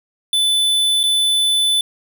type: tone with dropouts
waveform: square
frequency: 3500 Hz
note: A7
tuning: 10 cents flat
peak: -14 dBFS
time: 0.33-1.81 s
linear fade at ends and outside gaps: 2 ms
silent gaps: 1.032-1.037 s
effects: none